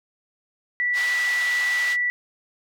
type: tone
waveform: sine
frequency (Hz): 1959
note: B6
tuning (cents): -15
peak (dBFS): -20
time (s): 0.8-2.1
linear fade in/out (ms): 0
type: band-pass noise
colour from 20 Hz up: white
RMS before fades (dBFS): -33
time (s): 0.93-1.97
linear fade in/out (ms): 50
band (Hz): 990 to 4200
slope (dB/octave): 12
effects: none